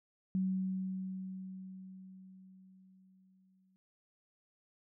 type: tone with exponential decay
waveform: sine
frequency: 188.2 Hz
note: F#3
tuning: 30 cents sharp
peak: -29 dBFS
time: 0.35-3.76 s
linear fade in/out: 0 ms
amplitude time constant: 740 ms
effects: none